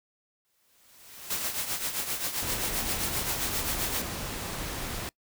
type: noise with exponential growth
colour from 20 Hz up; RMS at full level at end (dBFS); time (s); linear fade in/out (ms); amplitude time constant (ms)
white; -36; 0.45-1.42; 0; 210
type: noise with tremolo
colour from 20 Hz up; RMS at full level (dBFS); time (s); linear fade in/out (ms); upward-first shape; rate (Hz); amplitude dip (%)
white; -29; 1.3-4.02; 5; triangle; 7.6; 70
type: noise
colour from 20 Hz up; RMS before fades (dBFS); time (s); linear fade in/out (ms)
pink; -35; 2.42-5.09; 0
effects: noise-tail reverb RT60 0.1 s tail -24 dB re dry